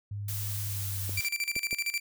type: tone with pitch glide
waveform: sine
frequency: 102 to 96.78 Hz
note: G#2 to G2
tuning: -31 to -22 cents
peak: -33 dBFS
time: 0.11-1.2 s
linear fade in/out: 5 ms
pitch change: -91 cents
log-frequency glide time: 0.65-0.99 s
type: noise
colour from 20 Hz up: blue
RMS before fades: -37 dBFS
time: 0.28-1.28 s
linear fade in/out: 5 ms
type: clicks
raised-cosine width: 2 ms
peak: -27 dBFS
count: 3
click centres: 1.094 / 1.564 / 1.729 s
type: tone with tremolo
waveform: sawtooth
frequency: 2347 Hz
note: D7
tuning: 2 cents flat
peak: -24 dBFS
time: 1.17-2 s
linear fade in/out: 5 ms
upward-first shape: square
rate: 13 Hz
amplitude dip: 80%
effects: none